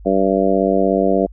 harmonic tone, 96.7 Hz, G2, 23 cents flat, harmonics 2 / 3 / 4 / 5 / 6 / 7, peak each -20 / -20 / -20 / -20 / -20 / -20 dBFS, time 0.05-1.27 s, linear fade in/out 20 ms, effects added 50 Hz sine -35 dBFS peak until 1.32 s

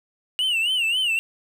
triangle tone with vibrato, 2854 Hz, F7, 37 cents sharp, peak -18 dBFS, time 0.39-1.19 s, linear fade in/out 0 ms, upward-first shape sine, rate 3.7 Hz, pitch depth 140 cents each way, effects 9-bit

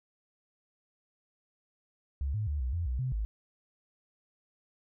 sine tone with pitch steps, 69.1 / 106.7 / 73.5 / 62.8 / 85.4 / 62.5 / 128.6 / 53.5 Hz, C#2 / G#2 / D2 / B1 / F2 / B1 / C3 / A1, -5 / +47 / +2 / +30 / -38 / +21 / -30 / -48 cents, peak -29 dBFS, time 2.21-3.25 s, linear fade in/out 0 ms, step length 130 ms, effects none

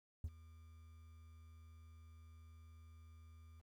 triangle tone with ADSR envelope, 80.6 Hz, E2, 38 cents flat, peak -34 dBFS, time 0.24-3.62 s, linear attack 3 ms, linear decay 47 ms, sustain -21 dB, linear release 25 ms, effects tanh soft clip ceiling -34 dBFS + 12-bit

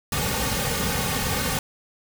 pink noise with comb filter, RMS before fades -25 dBFS, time 0.12-1.59 s, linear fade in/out 2 ms, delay 3 ms, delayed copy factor -0.95, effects none

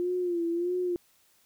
sine tone with vibrato, 349.2 Hz, F4, in tune, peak -26 dBFS, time 0-0.96 s, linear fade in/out 0 ms, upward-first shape sine, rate 1.6 Hz, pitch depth 67 cents each way, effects white hiss -65 dBFS RMS until 1.45 s

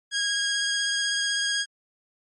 15% pulse tone with vibrato, 1637 Hz, G#6, 25 cents flat, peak -17 dBFS, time 0.11-1.66 s, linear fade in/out 50 ms, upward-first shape sine, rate 16 Hz, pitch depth 15 cents each way, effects MP3 48 kbps

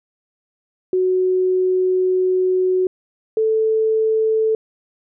sine tone pair in turn, 370 / 440 Hz, F#4 / A4, 0 / 0 cents, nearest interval minor third, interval 300 cents, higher second, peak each -14 dBFS, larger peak neither, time 0.93-2.87 / 3.37-4.55 s, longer first, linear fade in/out 2 ms, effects none

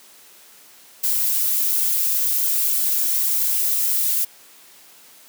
violet noise with flanger, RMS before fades -20 dBFS, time 1.03-4.25 s, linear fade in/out 10 ms, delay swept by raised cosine 1.9 to 6.2 ms, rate 1.4 Hz, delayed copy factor +0.7, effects white hiss -48 dBFS RMS until 5.28 s + high-pass 200 Hz 12 dB/octave

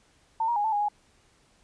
sine tone with pitch steps, 898 / 946 / 825 / 881 / 823 / 831 Hz, A5 / A#5 / G#5 / A5 / G#5 / G#5, +35 / +25 / -12 / +2 / -16 / +1 cents, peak -23 dBFS, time 0.4-0.886 s, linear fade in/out 5 ms, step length 81 ms, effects pink hiss -63 dBFS RMS until 1.63 s + resampled to 22050 Hz

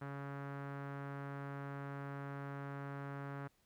sawtooth tone with low-pass filter, 140 Hz, C#3, 18 cents sharp, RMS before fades -45 dBFS, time 0.01-3.48 s, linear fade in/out 10 ms, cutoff 1500 Hz, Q 2.2, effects pink hiss -75 dBFS RMS until 3.65 s

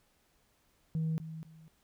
sine tone with echo, 159.8 Hz, D#3, 47 cents sharp, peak -28 dBFS, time 0.95-1.18 s, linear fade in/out 0 ms, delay 250 ms, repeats 2, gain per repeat -12 dB, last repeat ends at 1.68 s, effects tanh soft clip ceiling -27 dBFS + pink hiss -71 dBFS RMS until 1.83 s

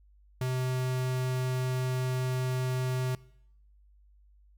square tone, 128.2 Hz, C3, 35 cents flat, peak -29 dBFS, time 0.41-3.15 s, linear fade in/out 2 ms, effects noise-tail reverb RT60 0.8 s tail -22 dB re dry + added 50 Hz sine -57 dBFS peak until 4.57 s

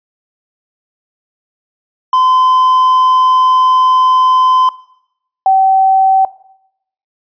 triangle / sine tone pair in turn, 1025 / 767.4 Hz, C6 / G5, -36 / -37 cents, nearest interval perfect fourth, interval 501 cents, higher first, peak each -5 dBFS, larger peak neither, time 2.13-4.69 / 5.46-6.25 s, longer first, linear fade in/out 2 ms, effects noise-tail reverb RT60 0.8 s tail -20 dB re dry + resampled to 11025 Hz

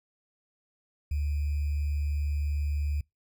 sine tone with sample-and-hold, 73.1 Hz, D2, 7 cents flat, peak -26 dBFS, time 1.11-3.01 s, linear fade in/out 5 ms, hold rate 2450 Hz, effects noise-tail reverb RT60 0.2 s tail -26 dB re dry

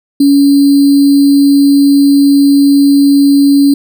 sine tone with sample-and-hold, 281.2 Hz, C#4, 25 cents sharp, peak -3 dBFS, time 0.2-3.74 s, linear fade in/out 5 ms, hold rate 4410 Hz, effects none

